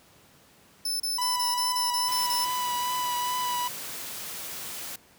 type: tone bursts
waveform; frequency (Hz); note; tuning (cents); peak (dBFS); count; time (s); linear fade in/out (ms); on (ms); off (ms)
sawtooth; 5270; E8; -1; -24; 9; 0.85-2.448; 5; 150; 31
type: tone with vibrato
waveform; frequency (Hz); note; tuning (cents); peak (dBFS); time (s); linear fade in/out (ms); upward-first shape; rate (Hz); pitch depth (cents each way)
45% pulse; 987.8; B5; 0; -27; 1.18-3.68; 5; triangle; 2.4; 20
type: noise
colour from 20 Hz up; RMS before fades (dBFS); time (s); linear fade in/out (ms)
white; -37; 2.08-4.96; 5
effects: pink hiss -57 dBFS RMS until 5.18 s + high-pass 80 Hz 12 dB/octave